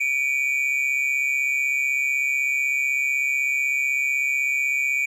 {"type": "tone pair together", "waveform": "triangle", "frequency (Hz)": [2293, 2429], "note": ["D7", "D#7"], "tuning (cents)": [-42, -42], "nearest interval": "minor second", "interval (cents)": 100, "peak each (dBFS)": [-21, -22], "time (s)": [0, 5.06], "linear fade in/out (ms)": 10, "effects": []}